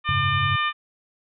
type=harmonic tone; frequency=600 Hz; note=D5; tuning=37 cents sharp; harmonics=2 / 3 / 4 / 5 / 6; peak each=-23 / -27 / -29 / -31 / -33 dBFS; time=0.04-0.73 s; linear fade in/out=50 ms
type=chord; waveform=sine; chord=F# suspended second; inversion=none; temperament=equal; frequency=92.5 / 103.83 / 138.59 Hz; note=F#2 / G#2 / C#3; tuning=0 / 0 / 0 cents; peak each=-30 / -27 / -27 dBFS; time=0.09-0.56 s; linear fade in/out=0 ms
effects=none